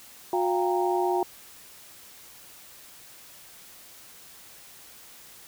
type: tone cluster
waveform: sine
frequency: 360.8 / 696 / 791 / 928 Hz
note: F#4 / F5 / G5 / A#5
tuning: -44 / -6 / +15 / -8 cents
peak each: -25 / -30 / -29 / -30 dBFS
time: 0.33-1.23 s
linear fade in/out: 2 ms
effects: white hiss -49 dBFS RMS until 5.47 s